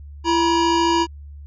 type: tone pair together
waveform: square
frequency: 337.3 / 958 Hz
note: E4 / A#5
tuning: +40 / +47 cents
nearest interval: octave + tritone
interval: 1807 cents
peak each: -19 dBFS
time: 0.24-1.07 s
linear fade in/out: 50 ms
effects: added 72 Hz sine -35 dBFS peak until 1.46 s + resampled to 16000 Hz